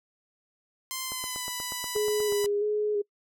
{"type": "tone with pitch glide", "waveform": "5% pulse", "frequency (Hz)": [1043, 990.2], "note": ["C6", "B5"], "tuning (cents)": [-6, 4], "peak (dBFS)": -20, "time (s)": [0.91, 2.46], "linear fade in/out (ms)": 0, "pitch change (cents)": -90, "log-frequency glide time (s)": [1.03, 1.48]}
{"type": "click train", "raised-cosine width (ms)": 1, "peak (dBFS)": -26, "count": 12, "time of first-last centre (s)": [1.12, 2.444], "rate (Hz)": 8.31}
{"type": "tone with vibrato", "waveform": "sine", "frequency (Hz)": 415.3, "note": "G#4", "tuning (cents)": 0, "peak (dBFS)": -24, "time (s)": [1.95, 3.02], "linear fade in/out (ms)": 10, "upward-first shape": "square", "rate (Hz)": 1.5, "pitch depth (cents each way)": 24}
{"effects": ["noise-tail reverb RT60 0.1 s tail -25 dB re dry"]}